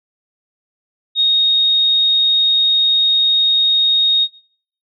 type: tone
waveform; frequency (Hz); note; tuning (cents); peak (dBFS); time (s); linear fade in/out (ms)
sine; 3729; A#7; 0; -10; 1.15-4.28; 50
effects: noise-tail reverb RT60 0.6 s tail -22 dB re dry